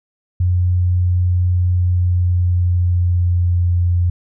sine tone with pitch glide, 89.6 to 87.86 Hz, F2 to F2, +45 to +11 cents, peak -12 dBFS, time 0.4-4.1 s, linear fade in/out 5 ms, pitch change -34 cents, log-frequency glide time 1.69-3.73 s, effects none

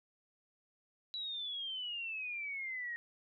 sine exponential sweep, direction down, 3951 to 1864.7 Hz, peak -38 dBFS, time 1.14-2.96 s, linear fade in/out 0 ms, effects none

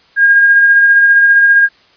sine tone with tremolo, 1622 Hz, G#6, 41 cents flat, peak -3 dBFS, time 0.16-1.69 s, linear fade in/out 50 ms, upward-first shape sine, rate 15 Hz, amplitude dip 30%, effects white hiss -48 dBFS RMS until 1.96 s + resampled to 11025 Hz

